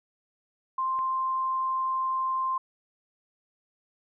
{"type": "tone", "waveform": "sine", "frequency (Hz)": 1048, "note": "C6", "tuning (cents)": 2, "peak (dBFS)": -25, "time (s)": [0.78, 2.58], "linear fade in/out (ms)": 5}
{"type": "click", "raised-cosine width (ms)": 0.5, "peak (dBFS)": -30, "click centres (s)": 0.99}
{"effects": []}